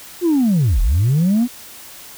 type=linear two-way sweep; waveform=sine; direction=down then up; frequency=364.7 to 36.05 to 253.2 Hz; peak=-10 dBFS; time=0.21-1.48 s; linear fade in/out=50 ms; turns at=0.81 s; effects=tanh soft clip ceiling -10 dBFS + white hiss -38 dBFS RMS until 2.17 s